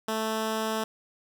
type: tone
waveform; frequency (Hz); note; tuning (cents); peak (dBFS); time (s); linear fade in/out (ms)
10% pulse; 220; A3; 0; -19; 0.08-0.84; 5
effects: none